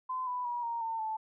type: tone with pitch steps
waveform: sine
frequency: 1024 / 992.6 / 962.1 / 932.5 / 903.9 / 876.1 Hz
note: C6 / B5 / B5 / A#5 / A5 / A5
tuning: -38 / +8 / -46 / 0 / +46 / -8 cents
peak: -32 dBFS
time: 0.09-1.17 s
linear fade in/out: 10 ms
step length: 180 ms
effects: none